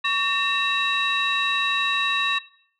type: tone cluster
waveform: sine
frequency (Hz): 1128 / 1818 / 2687 / 3836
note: C#6 / A#6 / E7 / A#7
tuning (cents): +30 / -44 / +33 / +49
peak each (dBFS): -25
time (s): 0.04-2.39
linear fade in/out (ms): 10
effects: noise-tail reverb RT60 0.6 s tail -18 dB re dry + tanh soft clip ceiling -13 dBFS